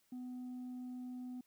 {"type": "tone", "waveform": "sine", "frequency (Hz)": 250.4, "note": "B3", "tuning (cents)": 24, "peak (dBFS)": -40, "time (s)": [0.12, 1.41], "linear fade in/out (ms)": 5, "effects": ["tanh soft clip ceiling -42 dBFS", "white hiss -75 dBFS RMS until 1.46 s"]}